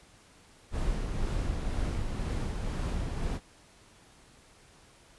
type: noise with tremolo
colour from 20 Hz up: brown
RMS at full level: -30 dBFS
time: 0.71-3.4 s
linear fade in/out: 50 ms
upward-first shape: sine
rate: 2 Hz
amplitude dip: 30%
effects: pink hiss -58 dBFS RMS until 5.18 s + resampled to 24000 Hz